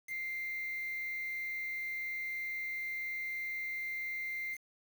sine tone with quantisation, 2093 Hz, C7, in tune, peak -36 dBFS, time 0.07-4.58 s, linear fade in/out 50 ms, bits 8, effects none

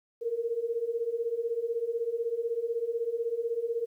sine beating tone pair, 454.1 / 470.1 Hz, A#4 / A#4, -45 / +15 cents, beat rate 16 Hz, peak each -33 / -30 dBFS, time 0.21-3.86 s, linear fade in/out 20 ms, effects 11-bit

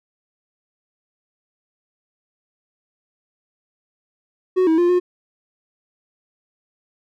triangle tone with pitch steps, 369.8 / 321.8 / 349.8 / 358.6 Hz, F#4 / E4 / F4 / F4, -1 / -42 / +3 / +46 cents, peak -11 dBFS, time 4.56-5 s, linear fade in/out 20 ms, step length 110 ms, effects none

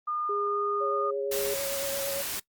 sine tone with pitch glide, 1215 to 1224.9 Hz, D#6 to D#6, -42 to -27 cents, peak -28 dBFS, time 0.07-1.11 s, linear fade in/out 10 ms, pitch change +15 cents, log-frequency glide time 0.45-0.59 s
sine tone, 409.4 Hz, G#4, 25 cents flat, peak -30 dBFS, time 0.29-1.54 s, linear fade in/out 5 ms
sine tone with vibrato, 554.4 Hz, C#5, in tune, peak -31 dBFS, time 0.8-2.23 s, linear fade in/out 20 ms, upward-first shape sine, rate 8.8 Hz, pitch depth 20 cents each way
white noise, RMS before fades -33 dBFS, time 1.31-2.4 s, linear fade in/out 10 ms
effects noise-tail reverb RT60 0.1 s tail -20 dB re dry + Opus 32 kbps

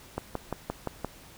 click train, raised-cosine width 1 ms, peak -16 dBFS, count 6, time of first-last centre 0.18-1.047 s, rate 5.77 Hz, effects pink hiss -51 dBFS RMS until 1.37 s

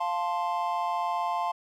triangle chord, F major, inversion none, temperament equal, 698.5 / 880 / 1046.5 Hz, F5 / A5 / C6, 0 / 0 / 0 cents, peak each -29 dBFS, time 0-1.52 s, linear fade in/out 10 ms, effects none

